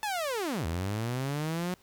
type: linear two-way sweep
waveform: sawtooth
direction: down then up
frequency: 880 to 77.7 to 183.9 Hz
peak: -26 dBFS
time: 0.03-1.74 s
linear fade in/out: 0 ms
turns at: 0.66 s
effects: pink hiss -62 dBFS RMS until 1.82 s